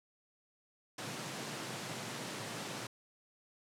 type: high-pass noise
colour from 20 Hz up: pink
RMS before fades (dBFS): -42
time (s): 0.98-2.87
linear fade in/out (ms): 5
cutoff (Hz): 110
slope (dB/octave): 96
effects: low-pass 9000 Hz 12 dB/octave